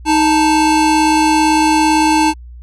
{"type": "tone pair together", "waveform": "square", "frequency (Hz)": [312.6, 880], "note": ["D#4", "A5"], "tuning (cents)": [8, 0], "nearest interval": "octave + tritone", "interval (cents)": 1792, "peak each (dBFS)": -13, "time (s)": [0.05, 2.34], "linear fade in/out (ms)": 50, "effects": ["added 60 Hz sine -31 dBFS peak until 2.62 s", "resampled to 24000 Hz"]}